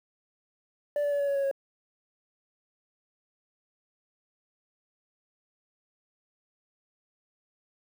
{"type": "tone with pitch steps", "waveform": "sine", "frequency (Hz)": [584, 578, 572, 566.1, 560.2, 554.4, 548.7], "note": ["D5", "D5", "D5", "C#5", "C#5", "C#5", "C#5"], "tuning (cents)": [-10, -28, -46, 36, 18, 0, -18], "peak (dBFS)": -22, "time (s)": [0.96, 1.513], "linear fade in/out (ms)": 2, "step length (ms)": 79, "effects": ["tanh soft clip ceiling -24 dBFS", "9-bit"]}